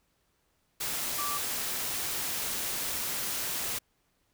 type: tone in noise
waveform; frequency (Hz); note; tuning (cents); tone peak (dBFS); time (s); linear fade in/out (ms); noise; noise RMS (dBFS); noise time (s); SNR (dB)
sine; 1166; D6; -13; -33; 1.18-1.38; 10; white; -33; 0.8-3.79; -3
effects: pink hiss -73 dBFS RMS until 4.33 s